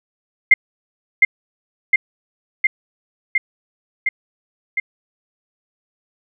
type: tone with echo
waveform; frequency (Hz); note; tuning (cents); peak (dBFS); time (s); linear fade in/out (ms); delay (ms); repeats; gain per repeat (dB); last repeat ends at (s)
sine; 2100; C7; +6; -4; 0.51-0.54; 5; 710; 6; -2; 4.8
effects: none